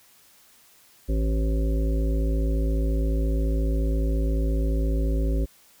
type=harmonic tone; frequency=54.4 Hz; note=A1; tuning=19 cents flat; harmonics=1 / 3 / 5 / 7 / 9 / 10; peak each=-21 / -33 / -32 / -35 / -41 / -38 dBFS; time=1.08-5.46 s; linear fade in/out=20 ms; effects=white hiss -56 dBFS RMS until 5.8 s